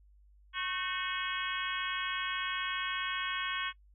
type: harmonic tone with a mistuned harmonic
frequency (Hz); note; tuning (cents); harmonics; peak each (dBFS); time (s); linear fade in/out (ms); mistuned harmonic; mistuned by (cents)
365.3; F#4; -22; 3 / 4 / 5 / 6 / 7 / 8 / 9; -39 / -39 / -41 / -41 / -43 / -43 / -40; 0.53-3.73; 50; 4; +72
effects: noise-tail reverb RT60 0.1 s tail -21 dB re dry + added 50 Hz sine -58 dBFS peak until 3.94 s